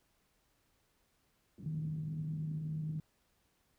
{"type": "band-pass noise", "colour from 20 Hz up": "pink", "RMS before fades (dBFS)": -49, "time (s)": [1.58, 2.99], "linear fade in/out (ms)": 0, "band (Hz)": [110, 240], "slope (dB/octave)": 24}
{"type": "tone", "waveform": "sine", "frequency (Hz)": 155.56, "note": "D#3", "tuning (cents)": 0, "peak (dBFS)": -36, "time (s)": [1.66, 3], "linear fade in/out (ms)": 2}
{"effects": ["pink hiss -75 dBFS RMS until 3.78 s"]}